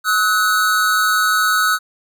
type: tone pair together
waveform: square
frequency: 1282.8 / 1480 Hz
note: E6 / F#6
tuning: -48 / 0 cents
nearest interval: major second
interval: 248 cents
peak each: -17 / -17 dBFS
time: 0.04-1.79 s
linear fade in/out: 50 ms
effects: none